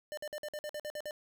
square tone bursts, 599 Hz, D5, 34 cents sharp, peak -38 dBFS, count 10, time 0.12-1.109 s, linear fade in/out 0 ms, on 53 ms, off 51 ms, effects none

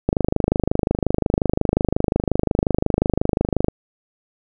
click train, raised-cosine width 2 ms, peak -3 dBFS, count 93, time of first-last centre 0.09-3.684 s, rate 25.6 Hz, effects none

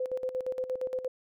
sine tone with tremolo, 512 Hz, C5, 38 cents flat, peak -28 dBFS, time 0-1.08 s, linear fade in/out 5 ms, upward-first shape square, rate 8.6 Hz, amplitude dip 70%, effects none

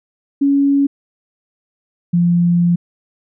sine tone pair in turn, 279.8 / 173.33 Hz, C#4 / F3, +16 / -13 cents, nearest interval minor sixth, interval 829 cents, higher first, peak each -10 dBFS, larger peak neither, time 0.41-0.87 / 2.13-2.76 s, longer second, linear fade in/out 10 ms, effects none

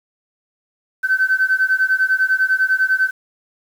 sine beating tone pair, 1526 / 1536 Hz, G6 / G6, -47 / -36 cents, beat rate 10 Hz, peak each -16 dBFS, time 1.03-3.11 s, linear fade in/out 20 ms, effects tanh soft clip ceiling -7 dBFS + 7-bit

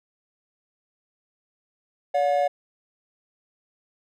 triangle tone pair together, 571.7 / 719 Hz, D5 / F#5, -47 / -50 cents, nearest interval major third, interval 397 cents, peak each -20 dBFS, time 2.14-2.48 s, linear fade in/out 10 ms, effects none

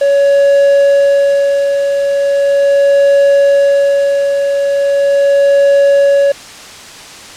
triangle tone with tremolo, 561 Hz, C#5, 21 cents sharp, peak -3 dBFS, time 0.01-6.32 s, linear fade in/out 5 ms, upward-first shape sine, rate 0.39 Hz, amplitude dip 45%, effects white hiss -31 dBFS RMS until 7.36 s + low-pass 7000 Hz 12 dB/octave

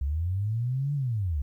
sine linear two-way sweep, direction up then down, 65.41 to 146.83 to 65.41 Hz, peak -25 dBFS, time 0.01-1.42 s, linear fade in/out 5 ms, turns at 0.94 s, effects 11-bit

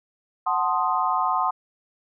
sine chord, F# diminished seventh, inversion none, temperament equal, 740 / 880 / 1046.5 / 1244.5 Hz, F#5 / A5 / C6 / Eb6, 0 / 0 / 0 / 0 cents, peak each -26 / -27 / -24 / -26 dBFS, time 0.46-1.51 s, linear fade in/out 10 ms, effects none

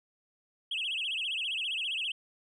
sine tone with vibrato, 2926 Hz, F#7, 20 cents flat, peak -29 dBFS, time 0.71-2.12 s, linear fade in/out 5 ms, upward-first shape sine, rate 15 Hz, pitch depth 230 cents each way, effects tanh soft clip ceiling -28 dBFS

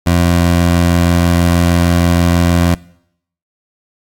20% pulse tone, 86.3 Hz, F2, 20 cents flat, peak -4 dBFS, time 0.06-2.75 s, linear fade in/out 10 ms, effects noise-tail reverb RT60 0.7 s tail -22 dB re dry + AAC 64 kbps

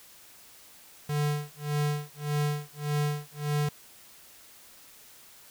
square tone with tremolo, 147.6 Hz, D3, 9 cents sharp, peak -25 dBFS, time 1.09-3.69 s, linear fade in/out 5 ms, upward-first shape sine, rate 1.7 Hz, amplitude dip 100%, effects white hiss -53 dBFS RMS until 5.5 s

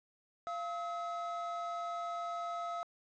triangle tone pair together, 689.2 / 1286 Hz, F5 / E6, -23 / -43 cents, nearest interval major seventh, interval 1080 cents, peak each -37 / -38 dBFS, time 0.47-2.83 s, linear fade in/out 0 ms, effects resampled to 16000 Hz + 10-bit

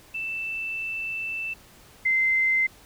sine tone pair in turn, 2656 / 2074 Hz, E7 / C7, +12 / -16 cents, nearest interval major third, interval 428 cents, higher first, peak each -28 / -19 dBFS, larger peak second, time 0.14-1.54 / 2.05-2.67 s, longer first, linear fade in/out 10 ms, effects pink hiss -52 dBFS RMS until 2.85 s

